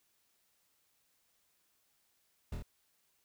brown noise with echo, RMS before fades -36 dBFS, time 2.52-2.55 s, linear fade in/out 5 ms, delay 25 ms, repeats 3, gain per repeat -2 dB, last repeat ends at 2.625 s, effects white hiss -75 dBFS RMS until 3.24 s

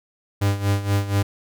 45% pulse tone with tremolo, 100.2 Hz, G2, 38 cents sharp, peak -16 dBFS, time 0.41-1.23 s, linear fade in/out 10 ms, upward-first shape sine, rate 4.2 Hz, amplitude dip 75%, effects none

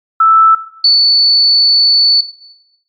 sine tone pair in turn, 1318.5 / 4472 Hz, E6 / C#8, 0 / +14 cents, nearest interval octave + major sixth, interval 2114 cents, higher second, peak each -4 dBFS, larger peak neither, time 0.2-0.55 / 0.84-2.21 s, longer second, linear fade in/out 5 ms, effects noise-tail reverb RT60 0.9 s tail -17 dB re dry + MP3 96 kbps

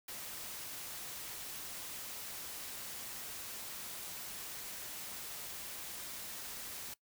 white noise, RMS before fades -45 dBFS, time 0.08-6.94 s, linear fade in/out 5 ms, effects noise-tail reverb RT60 0.1 s tail -20 dB re dry

